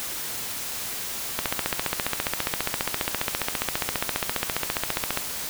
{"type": "click train", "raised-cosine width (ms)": 0.3, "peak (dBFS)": -7, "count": 57, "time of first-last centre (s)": [1.39, 5.174], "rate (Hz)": 14.8, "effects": ["white hiss -32 dBFS RMS until 5.49 s"]}